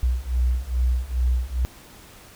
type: beating tone pair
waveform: sine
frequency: 60.7 / 63.1 Hz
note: B1 / B1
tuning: -29 / +38 cents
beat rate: 2.4 Hz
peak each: -23 / -22 dBFS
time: 0.03-1.65 s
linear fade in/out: 0 ms
effects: pink hiss -47 dBFS RMS until 2.35 s